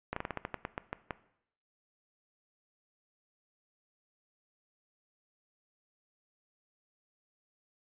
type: slowing click train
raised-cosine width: 0.5 ms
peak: -19 dBFS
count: 12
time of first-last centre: 0.13-1.108 s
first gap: 34 ms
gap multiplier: 1.18
effects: noise-tail reverb RT60 0.7 s tail -17 dB re dry + resampled to 8000 Hz